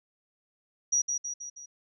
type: tone with echo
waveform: sine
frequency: 5780 Hz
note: F#8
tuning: 41 cents flat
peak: -22 dBFS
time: 0.92-1.02 s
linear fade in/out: 10 ms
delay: 160 ms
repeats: 4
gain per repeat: -5 dB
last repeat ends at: 1.66 s
effects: none